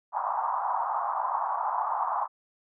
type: band-pass noise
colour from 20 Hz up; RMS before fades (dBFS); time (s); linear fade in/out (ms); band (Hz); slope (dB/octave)
white; -29; 0.12-2.28; 50; 760 to 1100; 48
effects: none